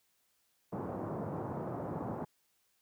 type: band-pass noise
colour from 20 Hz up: pink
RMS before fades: -39 dBFS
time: 0.72-2.25 s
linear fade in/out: 10 ms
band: 110 to 1000 Hz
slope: 24 dB/octave
effects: white hiss -75 dBFS RMS until 2.81 s